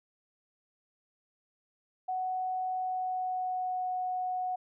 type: tone with pitch glide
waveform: sine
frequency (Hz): 743 to 735.7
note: F#5 to F#5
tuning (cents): +7 to -10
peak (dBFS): -30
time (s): 2.08-4.56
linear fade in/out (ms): 10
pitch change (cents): -17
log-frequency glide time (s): 2.73-3.89
effects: none